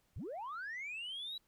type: linear sweep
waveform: sine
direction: up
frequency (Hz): 51.91 to 3951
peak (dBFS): -39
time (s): 0.16-1.38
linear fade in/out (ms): 5
effects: tanh soft clip ceiling -38 dBFS + pink hiss -75 dBFS RMS until 1.47 s